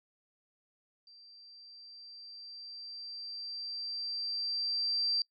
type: tone with level ramp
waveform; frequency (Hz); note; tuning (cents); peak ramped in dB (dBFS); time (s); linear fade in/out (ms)
sine; 4699; D8; 0; -54 to -27; 1.07-5.22; 2
effects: noise-tail reverb RT60 0.1 s tail -24 dB re dry